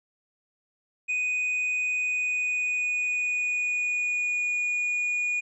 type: tone with pitch glide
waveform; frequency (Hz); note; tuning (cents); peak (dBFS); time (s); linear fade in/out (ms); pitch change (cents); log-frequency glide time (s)
triangle; 2489 to 2450; D#7 to D#7; 0 to -27; -23; 1.08-5.41; 20; -27; 1.97-4.6
effects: resampled to 24000 Hz